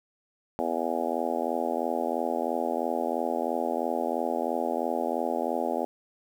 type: harmonic tone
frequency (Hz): 83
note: E2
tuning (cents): +12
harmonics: 3 / 4 / 5 / 6 / 7 / 8 / 9 / 10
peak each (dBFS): -34 / -35 / -35 / -35 / -33 / -34 / -34 / -35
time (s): 0.59-5.85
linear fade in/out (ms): 0
effects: 9-bit